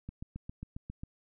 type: click train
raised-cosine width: 5 ms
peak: -28 dBFS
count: 8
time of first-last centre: 0.09-1.035 s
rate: 7.41 Hz
effects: none